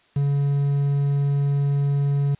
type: tone with quantisation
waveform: triangle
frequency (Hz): 141.4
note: C#3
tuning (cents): +35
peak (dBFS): -16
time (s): 0.16-2.35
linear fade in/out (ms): 5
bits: 7
effects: white hiss -59 dBFS RMS until 2.39 s + resampled to 8000 Hz